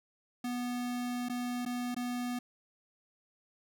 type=tone with dropouts; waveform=square; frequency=245.2 Hz; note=B3; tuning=12 cents flat; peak=-34 dBFS; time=0.44-2.39 s; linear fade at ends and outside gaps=5 ms; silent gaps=1.287-1.296 / 1.652-1.66 / 1.946-1.964 s; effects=none